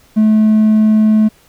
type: tone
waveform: triangle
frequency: 216.1 Hz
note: A3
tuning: 31 cents flat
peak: -4 dBFS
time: 0.16-1.29 s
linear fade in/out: 20 ms
effects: tanh soft clip ceiling -1 dBFS + pink hiss -49 dBFS RMS until 1.48 s